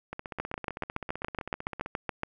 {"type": "two click trains", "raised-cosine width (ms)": 0.5, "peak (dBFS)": [-21, -15], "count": [28, 14], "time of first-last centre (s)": [[0.13, 1.861], [0.4, 2.234]], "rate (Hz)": [15.6, 7.09], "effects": []}